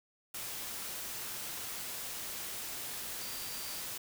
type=tone in noise; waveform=sine; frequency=4699 Hz; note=D8; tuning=in tune; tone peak=-48 dBFS; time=3.21-3.81 s; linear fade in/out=5 ms; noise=white; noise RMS=-41 dBFS; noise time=0.34-3.98 s; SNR=-10 dB; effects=none